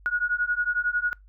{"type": "beating tone pair", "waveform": "sine", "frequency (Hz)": [1446, 1457], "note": ["F#6", "F#6"], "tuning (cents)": [-40, -27], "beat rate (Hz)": 11, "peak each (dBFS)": -26, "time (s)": [0.06, 1.13], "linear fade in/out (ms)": 0, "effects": ["noise-tail reverb RT60 0.2 s tail -26 dB re dry", "added 49 Hz sine -49 dBFS peak until 1.28 s"]}